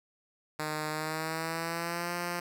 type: tone with pitch glide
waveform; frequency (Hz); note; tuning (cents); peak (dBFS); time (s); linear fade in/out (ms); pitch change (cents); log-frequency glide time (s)
5% pulse; 153.7 to 174.53; D#3 to F3; -21 to -1; -21; 0.59-2.4; 5; +220; 0.9-2.13
effects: none